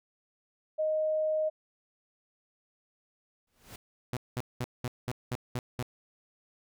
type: tone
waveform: sine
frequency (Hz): 622.3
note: D#5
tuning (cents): 0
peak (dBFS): -26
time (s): 0.78-1.5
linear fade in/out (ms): 20
type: noise with exponential growth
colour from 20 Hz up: pink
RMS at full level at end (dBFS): -43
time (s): 3.47-3.76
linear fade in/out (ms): 5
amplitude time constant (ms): 62
type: tone bursts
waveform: sawtooth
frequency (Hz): 123.8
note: B2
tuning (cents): +5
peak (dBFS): -27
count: 8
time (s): 4.13-5.826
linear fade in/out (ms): 0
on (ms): 37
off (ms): 200
effects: none